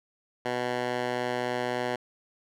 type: tone with band-pass filter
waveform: 10% pulse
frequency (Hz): 123.47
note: B2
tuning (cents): 0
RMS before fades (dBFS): -30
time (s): 0.45-1.96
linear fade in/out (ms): 5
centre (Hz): 1100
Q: 0.51
effects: none